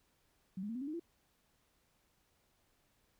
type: tone with pitch steps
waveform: sine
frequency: 187.9 / 207.3 / 228.7 / 252.3 / 278.3 / 307 / 338.7 Hz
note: F#3 / G#3 / A#3 / B3 / C#4 / D#4 / E4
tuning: +27 / -3 / -33 / +37 / +7 / -23 / +47 cents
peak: -38 dBFS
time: 0.57-0.997 s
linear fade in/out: 5 ms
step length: 61 ms
effects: pink hiss -75 dBFS RMS until 3.19 s